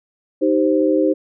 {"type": "chord", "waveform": "sine", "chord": "C minor", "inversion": "first", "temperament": "equal with one note detuned", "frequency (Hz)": [311.1, 389.3, 523.3], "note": ["Eb4", "G4", "C5"], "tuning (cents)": [0, -12, 0], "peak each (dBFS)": [-16, -19, -18], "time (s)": [0.41, 1.14], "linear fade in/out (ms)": 20, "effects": []}